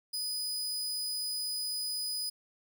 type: tone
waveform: sawtooth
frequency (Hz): 4978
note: D#8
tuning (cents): 0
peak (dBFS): -30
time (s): 0.13-2.3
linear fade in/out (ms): 10
effects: none